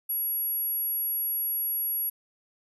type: tone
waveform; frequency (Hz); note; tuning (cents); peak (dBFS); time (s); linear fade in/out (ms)
sine; 11380; F9; +31; -26; 0.09-2.1; 10
effects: none